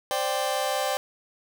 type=chord; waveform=sawtooth; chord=C suspended second; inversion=none; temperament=just; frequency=523.3 / 588.7 / 784.9 Hz; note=C5 / D5 / G5; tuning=0 / +4 / +2 cents; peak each=-26 / -25 / -24 dBFS; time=0.11-0.97 s; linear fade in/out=0 ms; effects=none